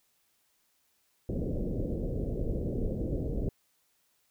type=low-pass noise; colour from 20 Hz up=pink; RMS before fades=-32 dBFS; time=1.29-3.49 s; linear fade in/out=2 ms; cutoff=550 Hz; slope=48 dB/octave; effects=white hiss -72 dBFS RMS until 4.3 s